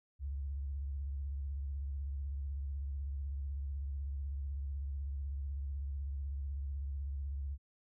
sine tone with vibrato, 69.5 Hz, C#2, 5 cents sharp, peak -36 dBFS, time 0.19-7.58 s, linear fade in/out 50 ms, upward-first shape sine, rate 16 Hz, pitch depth 94 cents each way, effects none

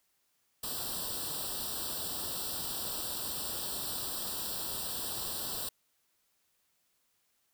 white noise with comb filter, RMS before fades -37 dBFS, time 0.63-5.69 s, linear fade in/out 5 ms, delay 0.23 ms, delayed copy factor +0.95, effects white hiss -75 dBFS RMS until 7.53 s

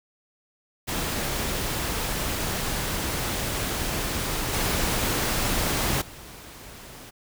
pink noise with level steps, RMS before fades -28 / -25 / -43 dBFS, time 0.87-7.11 s, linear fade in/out 20 ms, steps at 4.53 / 6.01 s, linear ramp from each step 10 ms, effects none

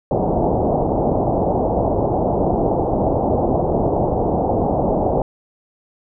white low-pass noise, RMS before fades -18 dBFS, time 0.11-5.22 s, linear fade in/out 2 ms, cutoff 810 Hz, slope 48 dB/octave, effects none

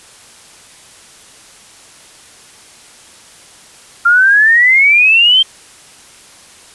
sine exponential sweep, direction up, 1378 to 3174 Hz, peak -5 dBFS, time 4.05-5.43 s, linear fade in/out 10 ms, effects white hiss -40 dBFS RMS until 6.74 s + resampled to 24000 Hz

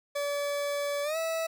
40% pulse tone with pitch glide, 574 to 651.8 Hz, D5 to E5, -40 to -20 cents, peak -28 dBFS, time 0.15-1.47 s, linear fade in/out 10 ms, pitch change +220 cents, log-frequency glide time 1.03-1.17 s, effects none

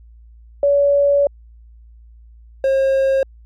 sine / triangle tone pair in turn, 568 / 537.5 Hz, C#5 / C5, +42 / +47 cents, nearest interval minor second, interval 95 cents, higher first, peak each -11 dBFS, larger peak neither, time 0.63-1.27 / 2.64-3.23 s, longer first, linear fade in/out 2 ms, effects added 57 Hz sine -41 dBFS peak until 3.45 s

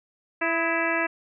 harmonic tone with a mistuned harmonic, 331.7 Hz, E4, 11 cents sharp, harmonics 1 / 2 / 3 / 4 / 5 / 6 / 7 / 8, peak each -30 / -29 / -32 / -33 / -28 / -30 / -32 / -33 dBFS, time 0.41-1.07 s, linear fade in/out 10 ms, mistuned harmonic 4, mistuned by -55 cents, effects none

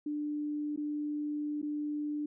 sine tone with dropouts, 296.8 Hz, D4, 18 cents sharp, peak -32 dBFS, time 0.06-2.26 s, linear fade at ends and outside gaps 5 ms, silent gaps 0.762-0.774 / 1.617-1.627 s, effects none

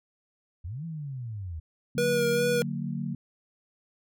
sine linear two-way sweep, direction up then down, 73.5 to 168.7 to 75.1 Hz, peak -33 dBFS, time 0.64-1.6 s, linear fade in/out 10 ms, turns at 0.85 s
sine chord, D augmented, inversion none, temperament just, 146.83 / 183.54 / 229.4 Hz, D3 / F#3 / A#3, 0 / -14 / -28 cents, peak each -33 / -34 / -34 dBFS, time 1.95-3.15 s, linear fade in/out 5 ms
square tone with vibrato, 480.2 Hz, B4, 49 cents flat, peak -24 dBFS, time 1.98-2.62 s, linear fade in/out 0 ms, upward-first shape sine, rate 2.5 Hz, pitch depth 24 cents each way
effects none

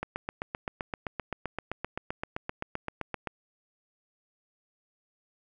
click train, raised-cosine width 0.5 ms, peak -17 dBFS, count 26, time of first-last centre 0.03-3.273 s, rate 7.71 Hz, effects none

